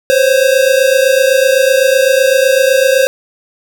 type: tone pair together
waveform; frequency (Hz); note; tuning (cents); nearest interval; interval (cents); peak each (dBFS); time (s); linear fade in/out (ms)
square; 516.1 / 544; C5 / C#5; -24 / -33; minor second; 91; -11; 0.1-3.07; 0
effects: none